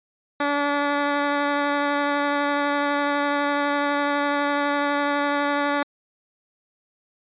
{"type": "tone with vibrato", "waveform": "10% pulse", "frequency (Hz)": 287.4, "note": "D4", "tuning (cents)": -37, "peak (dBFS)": -12, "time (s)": [0.4, 5.83], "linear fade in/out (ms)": 5, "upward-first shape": "sine", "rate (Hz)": 12, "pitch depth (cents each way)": 9, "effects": ["resampled to 8000 Hz"]}